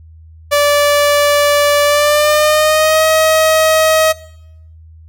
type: tone with pitch glide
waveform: sawtooth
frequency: 581 to 633.6 Hz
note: D5 to D#5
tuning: -19 to +31 cents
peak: -5 dBFS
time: 0.51-4.13 s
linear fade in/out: 20 ms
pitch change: +150 cents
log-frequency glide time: 1.84-3.04 s
effects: noise-tail reverb RT60 0.8 s tail -20 dB re dry + added 80 Hz sine -36 dBFS peak until 5.08 s